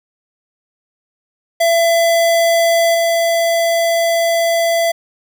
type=tone with level steps; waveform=square; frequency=671 Hz; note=E5; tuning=31 cents sharp; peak=-11 / -13 dBFS; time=1.6-4.92 s; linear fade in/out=10 ms; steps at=2.94 s; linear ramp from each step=10 ms; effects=none